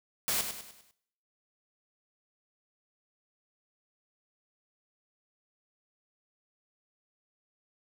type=noise with echo; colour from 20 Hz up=white; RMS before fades=-30 dBFS; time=0.28-0.41 s; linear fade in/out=0 ms; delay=100 ms; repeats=5; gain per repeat=-7 dB; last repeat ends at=0.91 s; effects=noise-tail reverb RT60 0.7 s tail -18 dB re dry